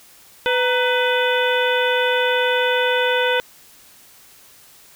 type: harmonic tone with a mistuned harmonic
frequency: 499.3 Hz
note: B4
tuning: 19 cents sharp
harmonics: 1 / 2 / 3 / 4 / 5 / 6 / 7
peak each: -19 / -24 / -22 / -28 / -27 / -28 / -27 dBFS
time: 0.46-3.4 s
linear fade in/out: 0 ms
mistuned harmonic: 2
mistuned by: -110 cents
effects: white hiss -48 dBFS RMS until 4.95 s